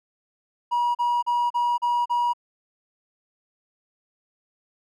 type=tone bursts; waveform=triangle; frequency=961 Hz; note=B5; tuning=48 cents flat; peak=-17 dBFS; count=6; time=0.71-2.335 s; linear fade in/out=20 ms; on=240 ms; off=37 ms; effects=tanh soft clip ceiling -14 dBFS